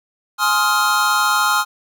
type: chord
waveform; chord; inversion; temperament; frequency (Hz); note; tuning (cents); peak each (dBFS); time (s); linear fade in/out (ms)
square; F minor seventh; first; just; 838.1 / 1047.7 / 1257.2 / 1396.9; Ab5 / C6 / Eb6 / F6; +16 / +2 / +18 / 0; -23 / -22 / -20 / -19; 0.38-1.65; 50
effects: none